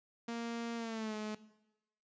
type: tone with pitch glide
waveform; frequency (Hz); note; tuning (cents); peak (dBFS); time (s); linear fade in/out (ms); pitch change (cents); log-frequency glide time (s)
sawtooth; 233 to 213.7; A#3 to G#3; -1 to +50; -34; 0.28-1.35; 5; -149; 0.76-1.15
effects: noise-tail reverb RT60 0.9 s tail -17 dB re dry + resampled to 16000 Hz